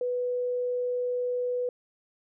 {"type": "tone", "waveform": "sine", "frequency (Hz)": 493.9, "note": "B4", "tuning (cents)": 0, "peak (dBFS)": -26, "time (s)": [0.01, 1.69], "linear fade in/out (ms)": 2, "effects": []}